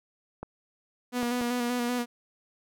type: clicks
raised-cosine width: 1 ms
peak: -22 dBFS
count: 3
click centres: 0.43 / 1.23 / 1.413 s
type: tone with vibrato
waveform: sawtooth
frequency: 243.1 Hz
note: B3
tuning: 27 cents flat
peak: -23 dBFS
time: 1.12-2.06 s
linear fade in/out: 50 ms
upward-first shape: square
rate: 5.2 Hz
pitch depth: 25 cents each way
effects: none